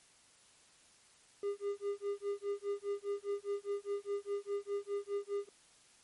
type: tone with tremolo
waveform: triangle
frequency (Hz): 404.1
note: G#4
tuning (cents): -47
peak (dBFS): -30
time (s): 1.43-5.49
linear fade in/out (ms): 2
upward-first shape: sine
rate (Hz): 4.9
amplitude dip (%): 100
effects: white hiss -64 dBFS RMS until 6.03 s + MP3 48 kbps